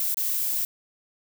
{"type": "noise with dropouts", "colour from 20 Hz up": "violet", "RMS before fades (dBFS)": -26, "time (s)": [0, 0.65], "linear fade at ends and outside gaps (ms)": 2, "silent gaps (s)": [0.144, 0.17], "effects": []}